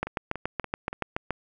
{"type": "two click trains", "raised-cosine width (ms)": 0.5, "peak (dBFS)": [-19, -12], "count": [4, 10], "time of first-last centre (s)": [[0.07, 0.93], [0.03, 1.307]], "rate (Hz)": [3.49, 7.05], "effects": []}